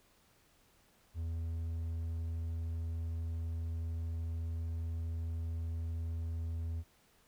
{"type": "tone", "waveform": "triangle", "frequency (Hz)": 82.41, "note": "E2", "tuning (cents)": 0, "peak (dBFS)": -33, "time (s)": [1.14, 6.84], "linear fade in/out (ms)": 50, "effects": ["pink hiss -68 dBFS RMS until 7.27 s"]}